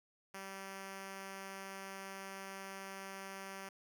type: tone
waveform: 5% pulse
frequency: 193.9 Hz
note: G3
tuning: 19 cents flat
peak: -34 dBFS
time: 0.34-3.69 s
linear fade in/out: 5 ms
effects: none